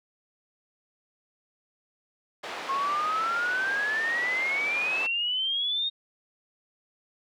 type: band-pass noise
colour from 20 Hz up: pink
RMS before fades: -37 dBFS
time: 2.43-5.07 s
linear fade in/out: 10 ms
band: 530 to 3200 Hz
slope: 12 dB/octave
type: exponential sweep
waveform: sine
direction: up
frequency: 1070 to 3729 Hz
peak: -25 dBFS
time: 2.68-5.9 s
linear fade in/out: 20 ms
effects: none